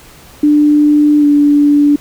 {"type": "tone with pitch glide", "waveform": "sine", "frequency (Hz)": [296.5, 290.7], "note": ["D4", "D4"], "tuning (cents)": [17, -18], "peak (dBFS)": -5, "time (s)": [0.43, 1.96], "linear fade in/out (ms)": 5, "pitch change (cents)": -35, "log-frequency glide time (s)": [1.19, 1.25], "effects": ["pink hiss -39 dBFS RMS until 2 s"]}